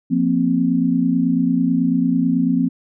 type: chord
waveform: sine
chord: F suspended fourth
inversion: none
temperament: just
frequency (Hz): 174.61 / 232.8 / 261.9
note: F3 / Bb3 / C4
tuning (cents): 0 / -2 / +2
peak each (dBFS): -20 / -20 / -17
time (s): 0.1-2.69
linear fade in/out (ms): 20
effects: none